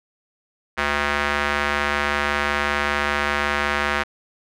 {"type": "tone with band-pass filter", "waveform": "square", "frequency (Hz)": 72.6, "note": "D2", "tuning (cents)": -19, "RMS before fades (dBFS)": -22, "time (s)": [0.77, 4.04], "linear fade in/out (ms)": 20, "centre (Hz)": 1700, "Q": 1.5, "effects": []}